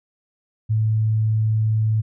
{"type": "tone", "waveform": "sine", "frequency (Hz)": 109.4, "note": "A2", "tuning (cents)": -9, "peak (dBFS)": -16, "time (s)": [0.69, 2.02], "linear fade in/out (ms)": 20, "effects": []}